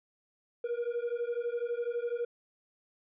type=beating tone pair; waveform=triangle; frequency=470.5 / 482.5 Hz; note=A#4 / B4; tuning=+16 / -40 cents; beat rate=12 Hz; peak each=-31 dBFS; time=0.64-2.25 s; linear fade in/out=5 ms; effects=tanh soft clip ceiling -26 dBFS + resampled to 8000 Hz